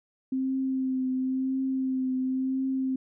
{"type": "tone with vibrato", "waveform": "sine", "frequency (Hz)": 261.6, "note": "C4", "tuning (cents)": 0, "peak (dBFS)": -25, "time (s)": [0.32, 2.96], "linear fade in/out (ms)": 5, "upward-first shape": "triangle", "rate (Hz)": 0.96, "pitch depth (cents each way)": 26, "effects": []}